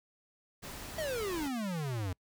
pink noise, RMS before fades -44 dBFS, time 0.62-1.49 s, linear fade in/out 20 ms
square exponential sweep, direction down, 659.3 to 87.31 Hz, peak -34 dBFS, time 0.98-2.13 s, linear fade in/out 5 ms
effects noise-tail reverb RT60 0.1 s tail -26 dB re dry

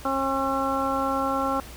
harmonic tone, 270 Hz, C#4, 45 cents flat, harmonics 1 / 2 / 3 / 4 / 5, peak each -29 / -29 / -29 / -29 / -29 dBFS, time 0.05-1.6 s, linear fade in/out 2 ms, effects added 60 Hz sine -44 dBFS peak until 1.76 s + pink hiss -44 dBFS RMS until 1.76 s

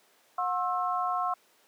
sine tone cluster, 724 / 1073 / 1319 Hz, F#5 / C6 / E6, -38 / +43 / +1 cents, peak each -30 / -30 / -33 dBFS, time 0.38-1.34 s, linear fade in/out 5 ms, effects pink hiss -63 dBFS RMS until 1.67 s + high-pass 400 Hz 12 dB/octave

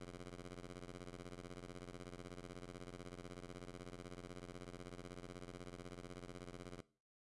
10% pulse ring-modulated tone, 88.5 Hz, F2, 23 cents sharp, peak -39 dBFS, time 0-6.81 s, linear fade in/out 5 ms, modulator 52.3 Hz, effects noise-tail reverb RT60 0.4 s tail -19 dB re dry + resampled to 24000 Hz

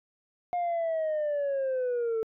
sine linear sweep, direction down, 713 to 440 Hz, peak -24 dBFS, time 0.53-2.23 s, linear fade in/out 0 ms, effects tanh soft clip ceiling -25 dBFS

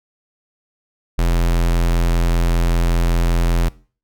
square tone, 42.57 Hz, F1, 44 cents flat, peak -14 dBFS, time 1.18-3.69 s, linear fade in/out 10 ms, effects noise-tail reverb RT60 0.4 s tail -21 dB re dry

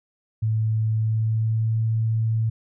sine tone with pitch glide, 110 to 111.86 Hz, A2 to A2, 0 to +29 cents, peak -19 dBFS, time 0.42-2.5 s, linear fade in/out 10 ms, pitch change +29 cents, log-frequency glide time 0.97-1.78 s, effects none

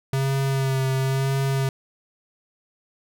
square tone with vibrato, 134.4 Hz, C3, 47 cents sharp, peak -21 dBFS, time 0.13-1.69 s, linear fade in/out 2 ms, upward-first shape sine, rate 0.98 Hz, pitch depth 23 cents each way, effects none

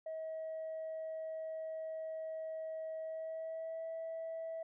sine tone with pitch glide, 639 to 652.4 Hz, D#5 to E5, +46 to -18 cents, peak -38 dBFS, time 0.06-4.63 s, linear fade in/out 5 ms, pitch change +36 cents, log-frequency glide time 3-3.86 s, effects tanh soft clip ceiling -37 dBFS

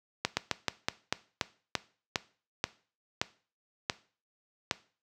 slowing click train, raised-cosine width 0.2 ms, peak -9 dBFS, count 13, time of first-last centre 0.25-4.712 s, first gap 120 ms, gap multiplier 1.19, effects noise-tail reverb RT60 0.4 s tail -18 dB re dry + high-pass 80 Hz 12 dB/octave

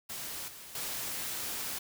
white noise with level steps, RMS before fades -40 / -48 / -37 dBFS, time 0.09-1.79 s, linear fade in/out 10 ms, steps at 0.48 / 0.75 s, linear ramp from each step 2 ms, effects none

